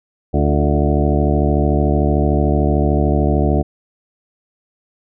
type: harmonic tone with a mistuned harmonic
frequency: 73.42 Hz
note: D2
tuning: in tune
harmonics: 1 / 2 / 3 / 4 / 5 / 6 / 8 / 9 / 10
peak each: -16 / -19 / -21 / -22 / -23 / -24 / -25 / -26 / -26 dBFS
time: 0.33-3.63 s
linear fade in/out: 20 ms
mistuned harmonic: 5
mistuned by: -39 cents
effects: none